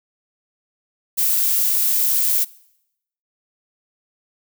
violet noise, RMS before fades -18 dBFS, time 1.17-2.45 s, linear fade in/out 20 ms, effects noise-tail reverb RT60 0.8 s tail -22 dB re dry

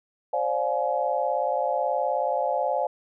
sine chord, D half-diminished seventh, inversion third, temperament just, 528.6 / 587.3 / 704.8 / 845.8 Hz, C5 / D5 / F5 / Ab5, +18 / 0 / +16 / +31 cents, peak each -28 dBFS, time 0.33-2.87 s, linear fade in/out 5 ms, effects none

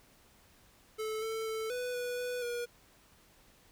square tone with pitch steps, 435.6 / 444.7 / 441.4 / 495.6 / 490.6 / 493.6 / 479.4 Hz, A4 / A4 / A4 / B4 / B4 / B4 / A#4, -17 / +18 / +5 / +6 / -12 / -1 / +48 cents, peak -35 dBFS, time 0.98-2.66 s, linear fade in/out 20 ms, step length 240 ms, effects pink hiss -63 dBFS RMS until 3.71 s

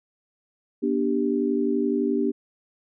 sine chord, G major, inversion first, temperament equal with one note detuned, 242 / 293.7 / 392 Hz, B3 / D4 / G4, -35 / 0 / 0 cents, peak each -25 dBFS, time 0.82-2.32 s, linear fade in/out 20 ms, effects none

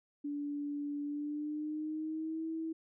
sine tone with pitch glide, 289.5 to 323.1 Hz, D4 to E4, -25 to -35 cents, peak -35 dBFS, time 0.24-2.73 s, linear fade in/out 10 ms, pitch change +190 cents, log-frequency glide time 1.03-2.46 s, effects none

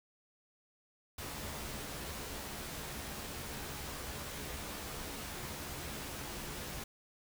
pink noise with comb filter, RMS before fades -43 dBFS, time 1.18-6.84 s, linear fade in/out 5 ms, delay 14 ms, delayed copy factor +0.5, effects none

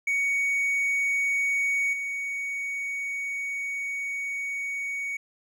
triangle tone with level steps, 2238 Hz, C#7, 16 cents sharp, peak -21 / -27 dBFS, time 0.07-5.17 s, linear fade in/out 5 ms, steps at 1.93 s, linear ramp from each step 2 ms, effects none

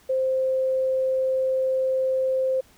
sine tone, 523.3 Hz, C5, in tune, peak -20 dBFS, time 0.09-2.61 s, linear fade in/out 10 ms, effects pink hiss -56 dBFS RMS until 2.77 s

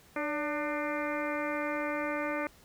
harmonic tone with a mistuned harmonic, 299.4 Hz, D4, 33 cents sharp, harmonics 1 / 2 / 3 / 4 / 5 / 6 / 7 / 8, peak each -36 / -35 / -41 / -39 / -41 / -43 / -40 / -44 dBFS, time 0.16-2.47 s, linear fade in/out 2 ms, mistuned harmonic 2, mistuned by -52 cents, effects pink hiss -59 dBFS RMS until 2.64 s

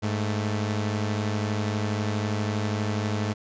sawtooth tone pair together, 103.83 / 220 Hz, G#2 / A3, 0 / 0 cents, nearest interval octave + minor second, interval 1300 cents, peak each -22 / -27 dBFS, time 0.02-3.34 s, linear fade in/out 20 ms, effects resampled to 16000 Hz

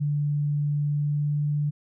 sine tone with pitch glide, 146.4 to 147.33 Hz, D3 to D3, -5 to +6 cents, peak -22 dBFS, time 0-1.71 s, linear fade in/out 20 ms, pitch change +11 cents, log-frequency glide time 0.91-1.45 s, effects none

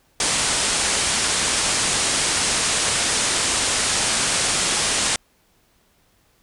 white low-pass noise, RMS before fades -21 dBFS, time 0.2-5.16 s, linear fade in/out 2 ms, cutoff 9800 Hz, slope 96 dB/octave, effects pink hiss -61 dBFS RMS until 6.42 s

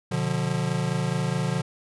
square chord, B diminished, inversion none, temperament just, 123.47 / 148.16 / 177.8 Hz, B2 / D3 / F3, 0 / +16 / +31 cents, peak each -30 / -28 / -29 dBFS, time 0.11-1.62 s, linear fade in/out 10 ms, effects resampled to 24000 Hz

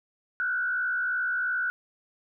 sine tone with frequency modulation, 1480 Hz, F#6, in tune, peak -25 dBFS, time 0.4-1.7 s, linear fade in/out 0 ms, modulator 62.9 Hz, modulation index 0.88, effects none

